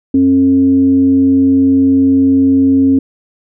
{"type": "tone with frequency modulation", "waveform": "sine", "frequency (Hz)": 270, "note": "C#4", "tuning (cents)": -45, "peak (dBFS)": -6, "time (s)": [0.14, 2.99], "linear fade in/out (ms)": 5, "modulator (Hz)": 180, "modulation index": 0.27, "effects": []}